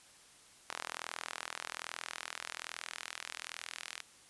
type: tone with high-pass filter sweep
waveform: sawtooth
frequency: 41.2 Hz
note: E1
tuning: in tune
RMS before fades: -45 dBFS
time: 0.69-4.02 s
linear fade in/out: 10 ms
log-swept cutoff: 1100 to 2100 Hz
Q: 1
effects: white hiss -60 dBFS RMS until 4.29 s + resampled to 24000 Hz